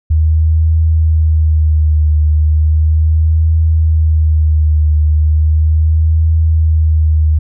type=tone with vibrato; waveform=sine; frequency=78.1 Hz; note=D#2; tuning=7 cents sharp; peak=-7 dBFS; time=0.1-7.39 s; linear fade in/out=10 ms; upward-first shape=triangle; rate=0.36 Hz; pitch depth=46 cents each way; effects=none